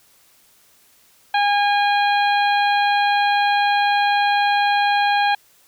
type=harmonic tone; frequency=816 Hz; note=G#5; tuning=31 cents flat; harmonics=1 / 2 / 3 / 4 / 5; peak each=-16 / -22 / -26 / -28 / -30 dBFS; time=1.34-5.35 s; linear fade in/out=5 ms; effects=white hiss -55 dBFS RMS until 5.67 s